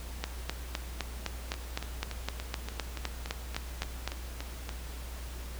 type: two click trains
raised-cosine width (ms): 0.2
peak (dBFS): -14 / -20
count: 16 / 12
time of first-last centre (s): 0.24-4.076 / 1.54-4.692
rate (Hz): 3.91 / 3.49
effects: added 60 Hz sine -39 dBFS peak until 5.59 s + pink hiss -47 dBFS RMS until 5.59 s